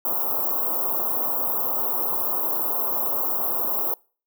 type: band-stop noise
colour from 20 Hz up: white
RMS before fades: -24 dBFS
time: 0.05-3.94 s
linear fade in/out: 2 ms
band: 1200 to 13000 Hz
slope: 48 dB/octave
effects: noise-tail reverb RT60 0.4 s tail -26 dB re dry + high-pass 300 Hz 12 dB/octave